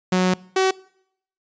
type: tone pair in turn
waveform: sawtooth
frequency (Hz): 183.8 / 379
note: F#3 / F#4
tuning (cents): -11 / +42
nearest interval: octave + minor second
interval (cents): 1253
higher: second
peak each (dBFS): -12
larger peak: neither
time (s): 0.12-0.34 / 0.56-0.71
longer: first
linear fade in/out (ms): 5
effects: noise-tail reverb RT60 0.7 s tail -23 dB re dry + resampled to 16000 Hz